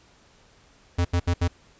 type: tone bursts at uneven times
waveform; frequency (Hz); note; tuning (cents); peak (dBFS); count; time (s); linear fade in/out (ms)
square; 87.31; F2; 0; -20; 4; 0.98-1.05 / 1.13-1.2 / 1.27-1.34 / 1.41-1.48; 10
effects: pink hiss -57 dBFS RMS until 1.79 s + resampled to 16000 Hz